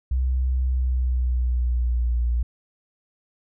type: tone with pitch glide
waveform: sine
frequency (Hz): 64 to 59.37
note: C2 to A#1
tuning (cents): -38 to +32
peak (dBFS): -19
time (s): 0.11-2.43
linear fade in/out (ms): 5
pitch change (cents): -130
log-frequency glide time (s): 0.66-2.15
effects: none